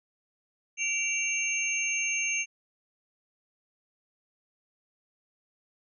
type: tone cluster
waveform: sine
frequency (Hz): 2314 / 2755 / 6360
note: D7 / F7 / G8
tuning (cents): -26 / -24 / +24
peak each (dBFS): -31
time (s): 0.77-2.46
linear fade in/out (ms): 50
effects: none